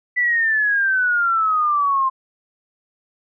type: exponential sweep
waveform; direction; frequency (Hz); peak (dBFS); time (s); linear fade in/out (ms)
sine; down; 1989 to 1046.5; -15; 0.16-2.1; 20
effects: none